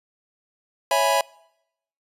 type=chord; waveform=square; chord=C# minor seventh; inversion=none; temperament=equal; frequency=554.4 / 659.3 / 830.6 / 987.8 Hz; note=C#5 / E5 / G#5 / B5; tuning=0 / 0 / 0 / 0 cents; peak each=-24 dBFS; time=0.91-1.21 s; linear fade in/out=2 ms; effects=noise-tail reverb RT60 0.8 s tail -24 dB re dry + resampled to 32000 Hz